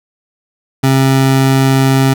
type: tone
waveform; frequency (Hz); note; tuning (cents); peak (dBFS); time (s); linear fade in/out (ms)
25% pulse; 134; C3; +42; -4; 0.83-2.14; 10
effects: none